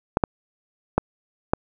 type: clicks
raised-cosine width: 1 ms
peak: -3 dBFS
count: 4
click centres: 0.171 / 0.238 / 0.98 / 1.535 s
effects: none